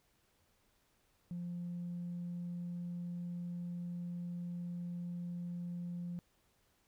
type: tone with tanh clipping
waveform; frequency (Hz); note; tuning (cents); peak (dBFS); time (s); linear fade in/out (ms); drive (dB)
triangle; 174.61; F3; 0; -39; 1.31-6.19; 0; 5
effects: pink hiss -74 dBFS RMS until 6.87 s